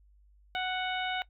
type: harmonic tone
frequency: 740 Hz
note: F#5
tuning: in tune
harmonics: 1 / 2 / 3 / 4 / 5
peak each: -33 / -36 / -38 / -39 / -40 dBFS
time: 0.55-1.22 s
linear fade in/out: 0 ms
effects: noise-tail reverb RT60 0.1 s tail -19 dB re dry + added 50 Hz sine -58 dBFS peak until 1.29 s